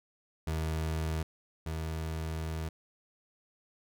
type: tone pair in turn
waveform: 30% pulse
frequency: 79.4 / 79.86 Hz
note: D#2 / D#2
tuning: +36 / +46 cents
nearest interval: unison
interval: 10 cents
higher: second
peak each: -28 / -31 dBFS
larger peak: first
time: 0.47-1.23 / 1.66-2.69 s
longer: second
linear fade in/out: 5 ms
effects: none